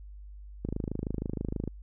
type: click train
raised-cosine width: 3 ms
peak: -19 dBFS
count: 28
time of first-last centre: 0.65-1.677 s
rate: 26.3 Hz
effects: added 50 Hz sine -43 dBFS peak until 1.82 s